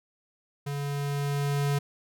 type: tone with level ramp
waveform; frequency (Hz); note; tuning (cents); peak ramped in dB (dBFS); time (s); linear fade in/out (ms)
square; 142.4; C#3; +47; -31 to -24; 0.66-1.79; 10
effects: none